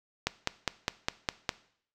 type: click train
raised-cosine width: 0.2 ms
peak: -9 dBFS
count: 7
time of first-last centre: 0.27-1.492 s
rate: 4.91 Hz
effects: noise-tail reverb RT60 0.6 s tail -18 dB re dry